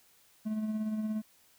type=tone with tremolo; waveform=triangle; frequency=215.9 Hz; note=A3; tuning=33 cents flat; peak=-27 dBFS; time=0.45-1.22 s; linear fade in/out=20 ms; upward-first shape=sine; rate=17 Hz; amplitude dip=40%; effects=white hiss -64 dBFS RMS until 1.58 s